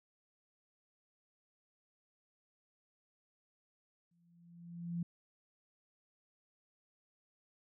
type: tone with exponential growth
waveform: sine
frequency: 171.3 Hz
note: F3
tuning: 33 cents flat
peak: -33 dBFS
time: 4.11-5.03 s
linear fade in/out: 5 ms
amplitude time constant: 200 ms
effects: none